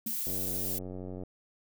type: tone with exponential decay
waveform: sine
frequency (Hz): 225.4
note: A3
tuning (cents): +42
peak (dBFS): -34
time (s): 0.06-0.2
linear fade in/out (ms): 5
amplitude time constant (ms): 30
type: noise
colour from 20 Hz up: violet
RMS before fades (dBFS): -34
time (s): 0.06-0.79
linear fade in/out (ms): 10
type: click train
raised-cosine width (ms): 2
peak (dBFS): -28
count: 90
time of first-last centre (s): 0.27-1.235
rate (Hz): 92.2
effects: none